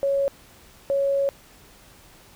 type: tone bursts at uneven times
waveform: sine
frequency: 554.4 Hz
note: C#5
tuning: in tune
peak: -19 dBFS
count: 2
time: 0.03-0.28 / 0.9-1.29 s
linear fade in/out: 0 ms
effects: pink hiss -51 dBFS RMS until 2.35 s